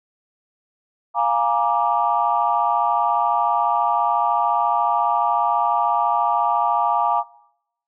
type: chord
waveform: sine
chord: Bb dominant seventh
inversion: second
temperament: equal with one note detuned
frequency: 698.5 / 830.6 / 944.8 / 1174.7 Hz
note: F5 / Ab5 / Bb5 / D6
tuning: 0 / 0 / +23 / 0 cents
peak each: -22 / -21 / -20 / -22 dBFS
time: 1.14-7.24 s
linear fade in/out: 50 ms
effects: noise-tail reverb RT60 0.8 s tail -22 dB re dry + tanh soft clip ceiling -5 dBFS